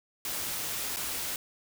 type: noise with dropouts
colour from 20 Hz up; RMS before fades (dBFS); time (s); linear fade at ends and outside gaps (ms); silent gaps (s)
white; -34; 0.25-1.36; 1; 0.962-0.969
effects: none